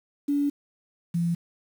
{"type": "tone pair in turn", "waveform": "sine", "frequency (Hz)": [286.6, 170.41], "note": ["D4", "F3"], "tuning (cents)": [-42, -42], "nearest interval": "major sixth", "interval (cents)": 900, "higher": "first", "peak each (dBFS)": [-21, -22], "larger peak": "first", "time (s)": [[0.28, 0.5], [1.14, 1.35]], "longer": "first", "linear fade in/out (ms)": 10, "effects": ["8-bit"]}